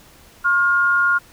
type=tone pair together; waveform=sine; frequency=1085.9 / 1416 Hz; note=C#6 / F6; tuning=-36 / +23 cents; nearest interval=perfect fourth; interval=459 cents; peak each=-22 / -14 dBFS; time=0.44-1.19 s; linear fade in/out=20 ms; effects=pink hiss -48 dBFS RMS until 1.32 s